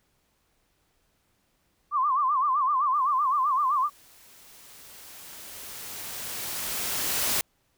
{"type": "tone with vibrato", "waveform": "sine", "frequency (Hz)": 1108.7, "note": "C#6", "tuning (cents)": 0, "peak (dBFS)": -21, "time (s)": [1.91, 3.9], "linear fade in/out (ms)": 50, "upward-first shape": "sine", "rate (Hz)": 7.8, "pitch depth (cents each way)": 150}
{"type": "noise with exponential growth", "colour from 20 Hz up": "white", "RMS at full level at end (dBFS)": -25, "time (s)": [2.94, 7.41], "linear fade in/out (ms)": 1, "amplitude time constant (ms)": 970}
{"effects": ["pink hiss -70 dBFS RMS until 7.77 s"]}